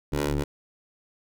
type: ring-modulated tone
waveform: 15% pulse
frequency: 73 Hz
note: D2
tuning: 10 cents flat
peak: -15 dBFS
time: 0.12-0.44 s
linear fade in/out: 10 ms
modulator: 217 Hz
effects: none